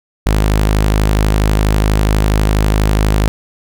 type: tone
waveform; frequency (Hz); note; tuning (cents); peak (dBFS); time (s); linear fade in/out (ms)
sawtooth; 52.2; G#1; +10; -6; 0.26-3.28; 0
effects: none